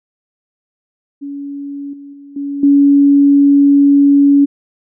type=tone with level steps; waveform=sine; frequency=282.3 Hz; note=C#4; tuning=32 cents sharp; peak=-22 / -30 / -33 / -18 / -5 dBFS; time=1.21-4.46 s; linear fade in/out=20 ms; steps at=1.93 / 2.13 / 2.36 / 2.63 s; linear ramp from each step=5 ms; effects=none